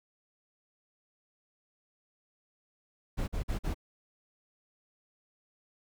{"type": "noise bursts", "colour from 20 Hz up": "brown", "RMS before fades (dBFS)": -32, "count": 4, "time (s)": [3.17, 3.745], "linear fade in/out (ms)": 20, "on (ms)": 110, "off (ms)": 45, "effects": []}